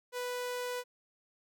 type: tone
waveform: sawtooth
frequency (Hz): 493.9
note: B4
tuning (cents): 0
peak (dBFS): -31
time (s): 0.12-0.84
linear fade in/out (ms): 50
effects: none